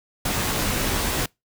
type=noise with comb filter; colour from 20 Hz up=pink; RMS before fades=-24 dBFS; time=0.25-1.26 s; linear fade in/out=5 ms; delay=17 ms; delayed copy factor=-0.55; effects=noise-tail reverb RT60 0.2 s tail -25 dB re dry